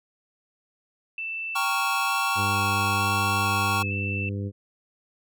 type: tone with vibrato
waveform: sine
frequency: 2637 Hz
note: E7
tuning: in tune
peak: -29 dBFS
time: 1.18-4.29 s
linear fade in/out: 2 ms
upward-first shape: square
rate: 1.1 Hz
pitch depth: 14 cents each way
type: chord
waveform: square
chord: G half-diminished seventh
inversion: none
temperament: equal with one note detuned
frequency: 784 / 919.5 / 1108.7 / 1396.9 Hz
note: G5 / Bb5 / Db6 / F6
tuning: 0 / -24 / 0 / 0 cents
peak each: -32 / -33 / -27 / -31 dBFS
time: 1.55-3.83 s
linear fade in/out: 10 ms
type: harmonic tone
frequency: 100 Hz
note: G2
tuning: 35 cents sharp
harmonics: 1 / 2 / 3 / 4 / 5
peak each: -28 / -34 / -38 / -40 / -42 dBFS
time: 2.35-4.52 s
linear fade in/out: 50 ms
effects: none